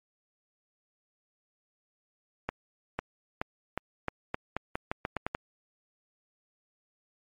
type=accelerating click train; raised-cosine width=0.5 ms; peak=-15 dBFS; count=13; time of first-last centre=2.49-5.349 s; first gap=500 ms; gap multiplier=0.85; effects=MP3 64 kbps